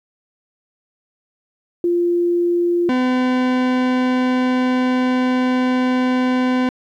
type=tone pair in turn; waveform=sine / 40% pulse; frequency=347.4 / 253.6 Hz; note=F4 / B3; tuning=-9 / +46 cents; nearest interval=perfect fourth; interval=545 cents; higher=first; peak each=-14 dBFS; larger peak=neither; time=1.84-2.89 / 2.89-6.69 s; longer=second; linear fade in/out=2 ms; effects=low-pass 3000 Hz 12 dB/octave + 9-bit